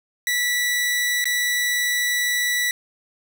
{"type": "tone with dropouts", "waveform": "sawtooth", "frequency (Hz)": 1957, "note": "B6", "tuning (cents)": -16, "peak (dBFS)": -16, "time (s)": [0.27, 2.71], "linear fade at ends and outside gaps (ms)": 1, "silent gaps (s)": [1.242, 1.255], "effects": []}